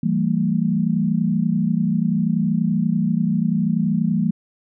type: tone cluster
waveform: sine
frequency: 166 / 194.6 / 226.7 Hz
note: E3 / G3 / A#3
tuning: +12 / -12 / -48 cents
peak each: -21 dBFS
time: 0.03-4.31 s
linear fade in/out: 5 ms
effects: none